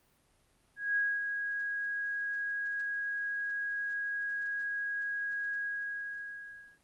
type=tone with ADSR envelope; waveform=sine; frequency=1648 Hz; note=G#6; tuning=14 cents flat; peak=-26 dBFS; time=0.76-6.79 s; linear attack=200 ms; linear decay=250 ms; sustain=-6 dB; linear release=1200 ms; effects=pink hiss -69 dBFS RMS until 6.83 s + Opus 32 kbps